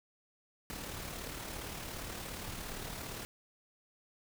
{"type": "noise with amplitude modulation", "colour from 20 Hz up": "pink", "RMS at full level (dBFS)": -41, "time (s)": [0.7, 3.25], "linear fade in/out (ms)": 0, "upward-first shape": "sine", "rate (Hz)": 37.3, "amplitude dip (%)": 40, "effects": []}